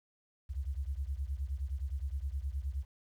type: beating tone pair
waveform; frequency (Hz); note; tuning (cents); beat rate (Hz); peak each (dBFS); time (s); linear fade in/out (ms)
sine; 64.8 / 74.4; C2 / D2; -16 / +23; 9.6; -36 / -38; 0.49-2.85; 20
effects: 11-bit